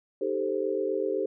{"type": "chord", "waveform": "sine", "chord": "A half-diminished seventh", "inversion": "second", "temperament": "equal", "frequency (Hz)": [311.1, 392, 440, 523.3], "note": ["Eb4", "G4", "A4", "C5"], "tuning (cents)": [0, 0, 0, 0], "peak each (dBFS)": [-35, -29, -31, -32], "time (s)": [0.21, 1.26], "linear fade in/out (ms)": 5, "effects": []}